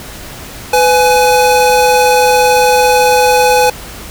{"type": "tone pair together", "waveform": "square", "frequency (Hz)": [500, 839.3], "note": ["B4", "G#5"], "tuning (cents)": [21, 18], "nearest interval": "major sixth", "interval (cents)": 897, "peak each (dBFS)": -10, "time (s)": [0.73, 3.7], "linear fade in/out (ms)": 5, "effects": ["added 50 Hz sine -37 dBFS peak until 4.1 s", "pink hiss -29 dBFS RMS until 4.1 s"]}